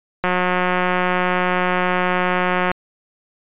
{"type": "click train", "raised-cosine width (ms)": 0.5, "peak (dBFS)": -4, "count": 449, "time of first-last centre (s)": [0.24, 2.715], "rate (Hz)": 181, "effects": ["resampled to 8000 Hz"]}